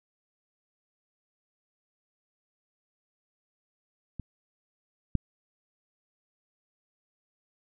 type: clicks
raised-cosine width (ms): 5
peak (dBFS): -24 / -12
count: 2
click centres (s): 4.197 / 5.153
effects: none